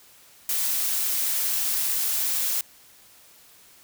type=noise; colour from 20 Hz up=blue; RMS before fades=-25 dBFS; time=0.49-2.61 s; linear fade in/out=2 ms; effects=white hiss -53 dBFS RMS until 3.83 s